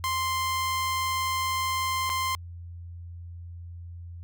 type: tone with dropouts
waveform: sawtooth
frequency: 1046.5 Hz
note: C6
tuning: in tune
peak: -22 dBFS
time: 0.04-2.35 s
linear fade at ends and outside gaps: 0 ms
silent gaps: 2.094-2.099 s
effects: added 86 Hz sine -38 dBFS peak until 4.23 s